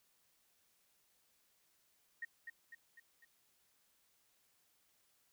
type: tone with echo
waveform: sine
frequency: 1864.7 Hz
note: A#6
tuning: in tune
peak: -40 dBFS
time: 2.22-2.25 s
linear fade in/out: 5 ms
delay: 250 ms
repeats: 4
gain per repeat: -5 dB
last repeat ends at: 3.25 s
effects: white hiss -75 dBFS RMS until 5.32 s